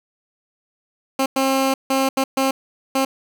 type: tone bursts at uneven times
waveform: 15% pulse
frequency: 267.6 Hz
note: C4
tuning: 39 cents sharp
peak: -10 dBFS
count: 6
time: 1.19-1.26 / 1.36-1.74 / 1.9-2.09 / 2.17-2.24 / 2.37-2.51 / 2.95-3.05 s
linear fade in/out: 5 ms
effects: none